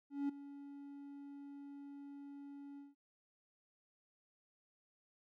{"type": "tone with ADSR envelope", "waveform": "triangle", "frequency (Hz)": 282.1, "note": "C#4", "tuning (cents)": 30, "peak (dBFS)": -31, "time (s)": [0.1, 2.95], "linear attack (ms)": 190, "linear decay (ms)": 8, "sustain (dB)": -16, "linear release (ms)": 170, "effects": []}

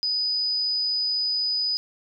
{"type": "tone", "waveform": "sine", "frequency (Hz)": 4978, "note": "D#8", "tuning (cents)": 0, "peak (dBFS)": -22, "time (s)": [0.03, 1.77], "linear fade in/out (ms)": 0, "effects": []}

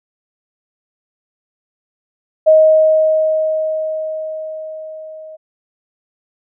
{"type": "tone with level ramp", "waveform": "sine", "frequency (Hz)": 628, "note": "D#5", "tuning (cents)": 16, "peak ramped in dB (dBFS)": [-4, -31], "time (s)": [2.46, 5.37], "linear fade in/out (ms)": 20, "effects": []}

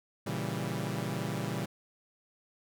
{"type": "chord", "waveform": "sawtooth", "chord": "A# diminished seventh", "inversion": "none", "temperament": "equal", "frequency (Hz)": [116.54, 138.59, 164.81, 196], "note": ["A#2", "C#3", "E3", "G3"], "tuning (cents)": [0, 0, 0, 0], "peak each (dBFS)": -34, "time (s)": [0.26, 1.66], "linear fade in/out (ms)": 10, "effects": []}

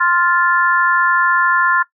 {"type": "chord", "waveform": "sine", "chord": "F major", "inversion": "second", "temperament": "just", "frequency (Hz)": [1047.7, 1396.9, 1746.1], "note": ["C6", "F6", "A6"], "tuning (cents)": [2, 0, -14], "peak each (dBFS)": -16, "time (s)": [0, 1.83], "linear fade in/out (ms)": 10, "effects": ["noise-tail reverb RT60 0.1 s tail -17 dB re dry"]}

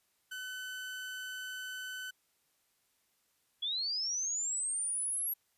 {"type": "tone", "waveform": "30% pulse", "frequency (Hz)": 1511, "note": "F#6", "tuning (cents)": 36, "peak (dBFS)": -37, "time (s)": [0.31, 2.11], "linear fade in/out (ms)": 10}
{"type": "linear sweep", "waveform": "sine", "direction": "up", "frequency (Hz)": [3322, 11590], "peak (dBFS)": -32, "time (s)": [3.62, 5.34], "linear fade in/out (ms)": 10}
{"effects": ["white hiss -75 dBFS RMS until 5.57 s", "resampled to 32000 Hz"]}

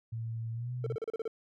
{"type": "tone with pitch glide", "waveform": "sine", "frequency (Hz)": [113.9, 124.21], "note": ["A#2", "B2"], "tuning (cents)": [-40, 10], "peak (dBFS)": -34, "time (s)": [0.12, 0.96], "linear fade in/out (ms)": 10, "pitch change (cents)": 150, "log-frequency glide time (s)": [0.53, 0.72]}
{"type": "tone bursts", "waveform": "triangle", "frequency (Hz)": 447.8, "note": "A4", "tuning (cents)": 30, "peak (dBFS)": -30, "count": 8, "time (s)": [0.84, 1.278], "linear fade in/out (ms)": 2, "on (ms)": 25, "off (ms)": 34}
{"effects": []}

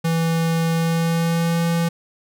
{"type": "tone with pitch glide", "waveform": "square", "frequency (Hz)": [164.81, 168.18], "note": ["E3", "E3"], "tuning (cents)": [0, 35], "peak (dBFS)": -18, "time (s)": [0.04, 1.89], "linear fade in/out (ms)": 10, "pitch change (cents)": 35, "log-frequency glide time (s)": [0.74, 1.64], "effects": []}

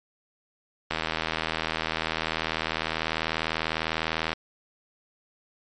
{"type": "click train", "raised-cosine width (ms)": 0.3, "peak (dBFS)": -10, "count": 275, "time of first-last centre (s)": [0.91, 4.331], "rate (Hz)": 80.1, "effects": ["MP3 48 kbps"]}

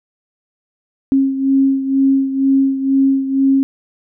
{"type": "beating tone pair", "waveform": "sine", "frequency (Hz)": [270, 272.1], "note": ["C#4", "C#4"], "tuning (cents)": [-45, -32], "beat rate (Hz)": 2.1, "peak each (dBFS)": [-12, -18], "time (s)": [1.12, 3.63], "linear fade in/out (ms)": 0, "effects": []}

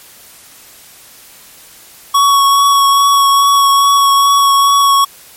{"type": "tone with vibrato", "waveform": "square", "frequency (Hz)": 1116, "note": "C#6", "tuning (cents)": 11, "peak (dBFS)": -7, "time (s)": [2.14, 5.05], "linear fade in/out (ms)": 10, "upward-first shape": "triangle", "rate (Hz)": 2.4, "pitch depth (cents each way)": 16, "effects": ["white hiss -39 dBFS RMS until 5.36 s", "MP3 64 kbps"]}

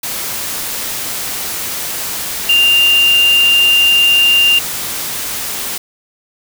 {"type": "tone in noise", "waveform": "sine", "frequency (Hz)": 2794, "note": "F7", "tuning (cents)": 0, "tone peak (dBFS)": -7, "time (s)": [2.49, 4.59], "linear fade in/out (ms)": 5, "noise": "white", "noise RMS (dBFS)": -21, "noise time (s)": [0.03, 5.78], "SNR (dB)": 11, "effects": []}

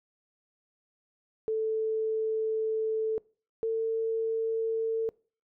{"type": "tone pair in turn", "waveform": "sine", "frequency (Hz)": [440, 449], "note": ["A4", "A4"], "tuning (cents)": [0, 35], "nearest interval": "unison", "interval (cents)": 35, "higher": "second", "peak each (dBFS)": -26, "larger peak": "neither", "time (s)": [[1.48, 3.18], [3.63, 5.09]], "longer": "first", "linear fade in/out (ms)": 0, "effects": ["noise-tail reverb RT60 0.4 s tail -24 dB re dry"]}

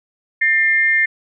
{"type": "tone pair together", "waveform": "sine", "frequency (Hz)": [1799.3, 2110], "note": ["A6", "C7"], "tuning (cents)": [38, 14], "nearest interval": "minor third", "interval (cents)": 276, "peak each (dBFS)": -15, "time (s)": [0.41, 1.06], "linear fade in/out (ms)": 10, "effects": []}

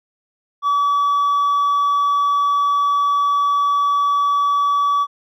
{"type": "tone with hard clipping", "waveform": "triangle", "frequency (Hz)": 1144, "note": "D6", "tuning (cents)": -46, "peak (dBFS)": -13, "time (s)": [0.62, 5.07], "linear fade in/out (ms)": 50, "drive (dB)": 1, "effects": []}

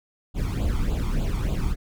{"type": "noise with flanger", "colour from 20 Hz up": "brown", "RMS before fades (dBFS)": -24, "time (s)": [0.34, 1.76], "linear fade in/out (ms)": 50, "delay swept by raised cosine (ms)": [0.26, 0.92], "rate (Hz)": 3.4, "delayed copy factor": 0.8, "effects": []}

